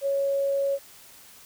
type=tone; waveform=sine; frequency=554.4 Hz; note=C#5; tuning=in tune; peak=-22 dBFS; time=0.01-0.79 s; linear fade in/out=50 ms; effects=white hiss -50 dBFS RMS until 1.45 s